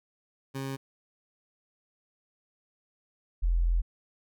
20% pulse / sine tone pair in turn, 135.3 / 42.62 Hz, C#3 / F1, -42 / -41 cents, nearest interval octave + minor sixth, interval 1999 cents, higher first, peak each -28 / -22 dBFS, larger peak second, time 0.54-0.77 / 3.42-3.82 s, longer second, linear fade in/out 20 ms, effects none

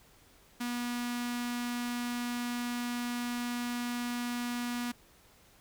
sawtooth tone with notch filter, 242.1 Hz, B3, 34 cents flat, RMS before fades -35 dBFS, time 0.6-4.92 s, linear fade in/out 10 ms, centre 520 Hz, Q 0.83, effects pink hiss -61 dBFS RMS until 5.6 s

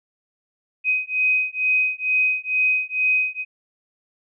sine beating tone pair, 2513 / 2515.2 Hz, D#7 / D#7, +17 / +18 cents, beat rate 2.2 Hz, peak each -21 dBFS, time 0.84-3.45 s, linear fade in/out 50 ms, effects none

